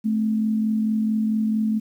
sine tone pair together, 217.1 / 261.6 Hz, A3 / C4, -23 / 0 cents, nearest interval minor third, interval 323 cents, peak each -19 / -31 dBFS, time 0.04-1.8 s, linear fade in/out 20 ms, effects 9-bit

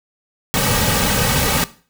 pink noise with comb filter, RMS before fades -17 dBFS, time 0.54-1.64 s, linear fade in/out 0 ms, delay 2.9 ms, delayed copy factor -0.7, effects noise-tail reverb RT60 0.4 s tail -17 dB re dry

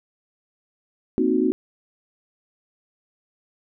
sine chord, C half-diminished seventh, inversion third, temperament equal, 233.1 / 261.6 / 311.1 / 370 Hz, Bb3 / C4 / Eb4 / Gb4, 0 / 0 / 0 / 0 cents, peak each -25 / -22 / -23 / -22 dBFS, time 1.18-1.52 s, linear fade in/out 0 ms, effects none

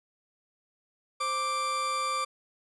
40% pulse tone pair together, 523.3 / 1174.8 Hz, C5 / D6, 0 / 0 cents, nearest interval octave + major second, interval 1400 cents, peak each -38 / -27 dBFS, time 1.2-2.25 s, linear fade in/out 10 ms, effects resampled to 24000 Hz

